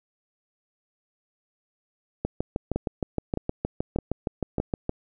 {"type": "two click trains", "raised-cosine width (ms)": 2, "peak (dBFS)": [-12, -12], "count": [4, 18], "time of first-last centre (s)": [[2.76, 4.6], [2.25, 4.894]], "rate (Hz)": [1.63, 6.43], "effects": []}